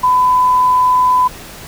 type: tone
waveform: sine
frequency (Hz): 1004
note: B5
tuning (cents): +28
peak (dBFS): -8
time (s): 0.03-1.28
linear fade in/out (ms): 10
effects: pink hiss -33 dBFS RMS until 1.67 s